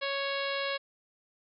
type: harmonic tone with a mistuned harmonic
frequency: 554.4 Hz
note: C#5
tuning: in tune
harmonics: 1 / 2 / 3 / 4 / 5 / 6 / 7 / 8 / 9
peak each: -34 / -38 / -38 / -39 / -40 / -41 / -42 / -43 / -48 dBFS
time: 0.01-0.78 s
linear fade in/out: 20 ms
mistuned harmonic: 8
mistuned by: -75 cents
effects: none